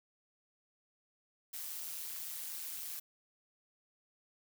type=noise with amplitude modulation; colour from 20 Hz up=blue; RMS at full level=-40 dBFS; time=1.53-3 s; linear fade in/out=10 ms; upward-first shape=sine; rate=160 Hz; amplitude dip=65%; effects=none